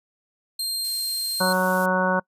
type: tone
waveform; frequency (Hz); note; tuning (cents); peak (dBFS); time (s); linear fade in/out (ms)
sawtooth; 4186; C8; 0; -22; 0.59-1.53; 5
type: noise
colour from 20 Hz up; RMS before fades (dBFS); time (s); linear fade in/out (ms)
violet; -34; 0.84-1.86; 5
type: harmonic tone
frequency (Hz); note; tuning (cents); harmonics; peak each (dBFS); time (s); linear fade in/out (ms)
185; F#3; 0; 1 / 2 / 3 / 4 / 5 / 6 / 7 / 8; -25 / -33 / -24 / -32 / -26 / -28 / -36 / -25; 1.4-2.2; 10
effects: noise-tail reverb RT60 0.1 s tail -25 dB re dry + resampled to 32000 Hz